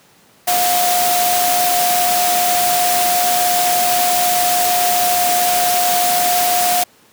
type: tone in noise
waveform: sine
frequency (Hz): 714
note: F5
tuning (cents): +38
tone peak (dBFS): -15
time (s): 0.47-6.84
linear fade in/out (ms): 10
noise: white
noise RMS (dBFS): -18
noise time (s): 0.47-6.84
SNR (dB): 0
effects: pink hiss -50 dBFS RMS until 7.12 s + high-pass 150 Hz 12 dB/octave